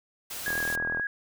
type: noise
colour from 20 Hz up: white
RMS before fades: -37 dBFS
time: 0.3-0.76 s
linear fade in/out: 10 ms
type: tone with vibrato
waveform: sine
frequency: 1647 Hz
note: G#6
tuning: 15 cents flat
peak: -27 dBFS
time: 0.46-1.07 s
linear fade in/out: 2 ms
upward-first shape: sine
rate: 9.2 Hz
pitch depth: 19 cents each way
type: click train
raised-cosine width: 1 ms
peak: -22 dBFS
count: 22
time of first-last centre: 0.48-0.997 s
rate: 40.6 Hz
effects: none